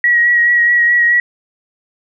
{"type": "tone with vibrato", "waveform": "sine", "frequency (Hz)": 1910, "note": "A#6", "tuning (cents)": 42, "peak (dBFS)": -8, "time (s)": [0.04, 1.2], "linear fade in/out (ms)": 2, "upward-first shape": "sine", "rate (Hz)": 4.7, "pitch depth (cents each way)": 21, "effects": []}